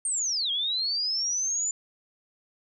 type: linear two-way sweep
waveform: sine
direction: down then up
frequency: 8870 to 3198 to 7100 Hz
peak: -25 dBFS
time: 0.05-1.71 s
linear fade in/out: 2 ms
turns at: 0.51 s
effects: none